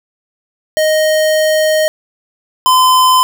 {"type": "tone pair in turn", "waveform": "square", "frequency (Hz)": [622.3, 1023.1], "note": ["D#5", "C6"], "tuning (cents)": [0, -39], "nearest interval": "major sixth", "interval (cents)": 861, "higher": "second", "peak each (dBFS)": [-10, -7], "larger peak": "second", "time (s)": [[0.77, 1.88], [2.66, 3.23]], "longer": "first", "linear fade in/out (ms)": 0, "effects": []}